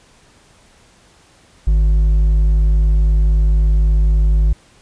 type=tone with hard clipping; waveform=sine; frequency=51.91 Hz; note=G#1; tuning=in tune; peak=-11 dBFS; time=1.67-4.53 s; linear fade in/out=5 ms; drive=4 dB; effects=pink hiss -50 dBFS RMS until 4.81 s + resampled to 22050 Hz